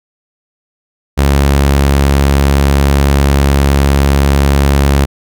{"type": "tone", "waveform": "sawtooth", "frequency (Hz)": 69.7, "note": "C#2", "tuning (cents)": 10, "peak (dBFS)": -3, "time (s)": [1.17, 5.06], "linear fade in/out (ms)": 20, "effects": []}